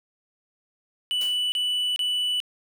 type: tone bursts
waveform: triangle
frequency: 2969 Hz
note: F#7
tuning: 5 cents sharp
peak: -21 dBFS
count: 3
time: 1.11-2.402 s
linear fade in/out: 0 ms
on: 410 ms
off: 31 ms
type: noise with exponential decay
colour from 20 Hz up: white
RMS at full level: -36 dBFS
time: 1.21-1.5 s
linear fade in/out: 2 ms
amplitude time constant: 61 ms
effects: none